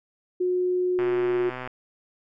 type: tone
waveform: sine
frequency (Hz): 362.6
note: F#4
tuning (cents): -35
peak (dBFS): -21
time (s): 0.4-1.5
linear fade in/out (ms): 10
type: click train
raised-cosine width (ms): 0.5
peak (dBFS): -19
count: 88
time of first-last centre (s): 0.99-1.675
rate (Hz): 127
effects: none